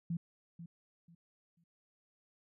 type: tone with echo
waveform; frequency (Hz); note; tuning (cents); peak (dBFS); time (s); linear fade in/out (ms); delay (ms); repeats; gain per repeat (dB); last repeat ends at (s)
sine; 168.8; E3; +41; -33; 0.1-0.17; 5; 490; 3; -12; 1.64
effects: none